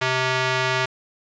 square tone with band-pass filter, 129.3 Hz, C3, 20 cents flat, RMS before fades -22 dBFS, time 0.01-0.86 s, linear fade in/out 10 ms, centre 2100 Hz, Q 0.75, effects resampled to 16000 Hz

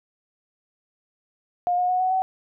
sine tone with pitch steps, 711 / 721.8 / 732.7 / 743.8 / 755 Hz, F5 / F#5 / F#5 / F#5 / F#5, +31 / -43 / -17 / +9 / +35 cents, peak -19 dBFS, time 1.67-2.22 s, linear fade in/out 0 ms, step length 110 ms, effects none

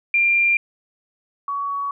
sine tone pair in turn, 2385 / 1125.6 Hz, D7 / C#6, +26 / +26 cents, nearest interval octave + minor second, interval 1300 cents, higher first, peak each -14 / -22 dBFS, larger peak first, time 0.14-0.57 / 1.48-1.91 s, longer neither, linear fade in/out 2 ms, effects none

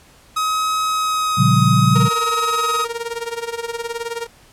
45% pulse tone with vibrato, 1266 Hz, D#6, 30 cents sharp, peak -17 dBFS, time 0.36-2.85 s, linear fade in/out 10 ms, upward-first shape sine, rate 0.64 Hz, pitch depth 9 cents each way
sine chord, G half-diminished seventh, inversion first, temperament just, 117.6 / 141.12 / 176.4 / 196 Hz, Bb2 / Db3 / F3 / G3, +16 / +31 / +18 / 0 cents, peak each -16 / -16 / -18 / -20 dBFS, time 1.37-2.09 s, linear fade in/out 20 ms
sawtooth tone with tremolo, 466.2 Hz, A#4, in tune, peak -17 dBFS, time 1.95-4.27 s, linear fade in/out 10 ms, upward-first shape sine, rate 19 Hz, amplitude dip 80%
effects pink hiss -49 dBFS RMS until 4.52 s + low-pass 12000 Hz 12 dB/octave

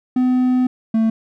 triangle tone pair in turn, 252.9 / 223.1 Hz, B3 / A3, +41 / +24 cents, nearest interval major second, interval 217 cents, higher first, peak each -11 dBFS, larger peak neither, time 0.16-0.67 / 0.94-1.1 s, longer first, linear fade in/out 5 ms, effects none

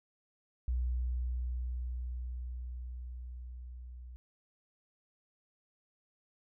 sine tone with level ramp, 61.6 Hz, B1, 4 cents flat, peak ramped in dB -29 to -45 dBFS, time 0.68-4.16 s, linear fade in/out 0 ms, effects none

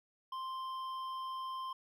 sine tone with hard clipping, 1046.5 Hz, C6, in tune, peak -40 dBFS, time 0.32-1.73 s, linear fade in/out 5 ms, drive 7 dB, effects none

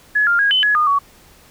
sine tone with pitch steps, 1695 / 1400 / 1641 / 3033 / 1686 / 1221 / 1125 Hz, G#6 / F6 / G#6 / F#7 / G#6 / D#6 / C#6, +35 / +4 / -21 / +42 / +26 / -33 / +25 cents, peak -12 dBFS, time 0.15-0.99 s, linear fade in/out 10 ms, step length 120 ms, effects pink hiss -48 dBFS RMS until 1.5 s

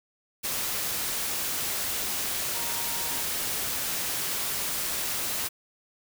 sine tone in noise, 935 Hz, A#5, 5 cents sharp, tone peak -41 dBFS, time 2.54-3.22 s, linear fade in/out 20 ms, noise white, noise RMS -30 dBFS, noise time 0.43-5.49 s, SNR -14 dB, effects none

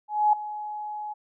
sine tone with ADSR envelope, 843 Hz, G#5, 26 cents sharp, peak -15 dBFS, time 0.08-1.14 s, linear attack 250 ms, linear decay 4 ms, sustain -16 dB, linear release 18 ms, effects none

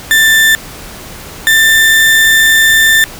35% pulse tone pair in turn, 1776 / 1783.8 Hz, A6 / A6, +16 / +23 cents, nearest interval unison, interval 7 cents, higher second, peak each -3 dBFS, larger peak neither, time 0.11-0.55 / 1.47-3.04 s, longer second, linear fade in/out 0 ms, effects pink hiss -29 dBFS RMS until 3.19 s

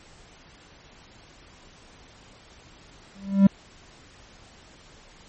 triangle tone with exponential growth, 196.4 Hz, G3, 4 cents sharp, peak -6 dBFS, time 3.15-3.47 s, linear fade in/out 5 ms, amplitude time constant 68 ms, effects pink hiss -51 dBFS RMS until 5.28 s + MP3 32 kbps

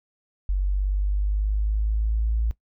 sine exponential sweep, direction up, 47.18 to 56.1 Hz, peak -20 dBFS, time 0.49-2.51 s, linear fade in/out 0 ms, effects noise-tail reverb RT60 0.1 s tail -18 dB re dry

